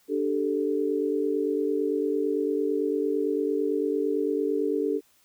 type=chord; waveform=sine; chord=D suspended fourth; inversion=none; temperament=just; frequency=293.7 / 391.6 / 440.5 Hz; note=D4 / G4 / A4; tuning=0 / -2 / +2 cents; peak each=-28 / -28 / -27 dBFS; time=0.08-5.01 s; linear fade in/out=50 ms; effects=white hiss -63 dBFS RMS until 5.24 s